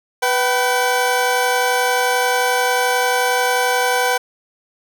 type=tone pair together; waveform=20% pulse; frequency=494.5 / 767.4 Hz; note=B4 / G5; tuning=+2 / -37 cents; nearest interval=minor sixth; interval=761 cents; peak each=-13 dBFS; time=0.22-4.18 s; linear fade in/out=10 ms; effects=none